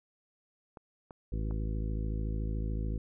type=clicks; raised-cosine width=1 ms; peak=-32 dBFS; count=3; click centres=0.772 / 1.108 / 1.51 s
type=harmonic tone; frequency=53.7 Hz; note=A1; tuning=41 cents flat; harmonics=1 / 2 / 3 / 4 / 5 / 6 / 7 / 9; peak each=-32 / -38 / -42 / -44 / -46 / -48 / -49 / -51 dBFS; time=1.32-2.98 s; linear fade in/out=5 ms
effects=none